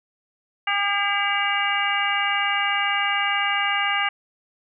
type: harmonic tone with a mistuned harmonic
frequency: 403 Hz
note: G4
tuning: 48 cents sharp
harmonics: 2 / 3 / 4 / 5 / 6 / 7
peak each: -27 / -27 / -27 / -27 / -27 / -27 dBFS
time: 0.67-4.09 s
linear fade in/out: 5 ms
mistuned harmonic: 6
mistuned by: -85 cents
effects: none